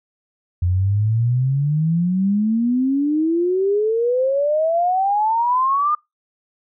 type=exponential sweep; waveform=sine; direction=up; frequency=86.6 to 1224 Hz; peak=-15 dBFS; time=0.62-5.95 s; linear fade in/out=5 ms; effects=noise-tail reverb RT60 0.2 s tail -22 dB re dry